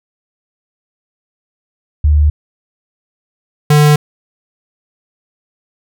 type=tone pair in turn; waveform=sine / square; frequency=74.5 / 149 Hz; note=D2 / D3; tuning=+25 / +25 cents; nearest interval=octave; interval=1200 cents; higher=second; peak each=-6 dBFS; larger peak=neither; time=2.04-2.3 / 3.7-3.96 s; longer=neither; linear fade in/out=5 ms; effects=none